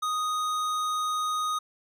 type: tone with tanh clipping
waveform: sine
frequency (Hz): 1244.5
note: D#6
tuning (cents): 0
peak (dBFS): -28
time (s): 0.02-1.59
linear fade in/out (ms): 10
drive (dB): 17
effects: none